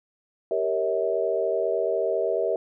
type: chord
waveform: sine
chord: G diminished seventh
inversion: none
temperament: equal with one note detuned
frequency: 392 / 466.2 / 554.4 / 644.2 Hz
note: G4 / Bb4 / Db5 / Fb5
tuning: 0 / 0 / 0 / -40 cents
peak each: -28 / -27 / -30 / -26 dBFS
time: 0.51-2.56 s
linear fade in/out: 2 ms
effects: none